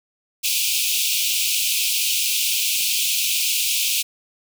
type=high-pass noise; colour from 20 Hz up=pink; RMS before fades=-21 dBFS; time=0.43-4.03 s; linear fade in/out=20 ms; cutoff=2400 Hz; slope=96 dB/octave; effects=none